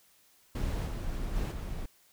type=noise with level steps; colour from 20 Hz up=brown; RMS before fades=-31 / -35 / -31 / -37 dBFS; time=0.55-1.86 s; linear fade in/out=5 ms; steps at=0.86 / 1.35 / 1.51 s; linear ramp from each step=10 ms; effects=white hiss -64 dBFS RMS until 2.12 s